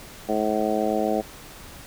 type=harmonic tone; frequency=107.7 Hz; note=A2; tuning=37 cents flat; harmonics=2 / 3 / 4 / 5 / 6 / 7; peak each=-28 / -28 / -28 / -28 / -28 / -28 dBFS; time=0.28-1.22 s; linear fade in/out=20 ms; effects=pink hiss -43 dBFS RMS until 1.86 s